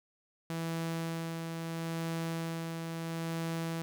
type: tone with tremolo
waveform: sawtooth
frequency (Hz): 164.81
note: E3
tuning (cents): 0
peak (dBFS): -29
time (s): 0.5-3.82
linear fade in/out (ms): 0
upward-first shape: sine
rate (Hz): 0.75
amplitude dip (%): 35
effects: none